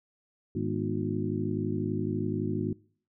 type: harmonic tone with a mistuned harmonic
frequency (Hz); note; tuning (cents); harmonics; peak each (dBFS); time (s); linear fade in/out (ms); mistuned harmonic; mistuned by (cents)
51.91; G#1; 0; 2 / 3 / 4 / 5 / 6 / 7; -35 / -35 / -35 / -35 / -35 / -35; 0.55-2.73; 5; 5; -100
effects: noise-tail reverb RT60 0.5 s tail -23 dB re dry